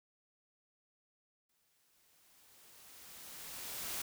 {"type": "noise with exponential growth", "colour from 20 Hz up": "white", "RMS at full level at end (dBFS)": -39, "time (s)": [1.49, 4.02], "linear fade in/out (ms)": 5, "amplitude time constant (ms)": 550, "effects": []}